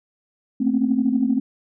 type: tone cluster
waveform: sine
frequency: 222 / 234.5 / 263.1 / 275.8 Hz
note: A3 / A#3 / C4 / C#4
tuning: +16 / +11 / +10 / -9 cents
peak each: -21 / -27 / -19 / -27 dBFS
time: 0.6-1.4 s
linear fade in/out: 10 ms
effects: tanh soft clip ceiling -7 dBFS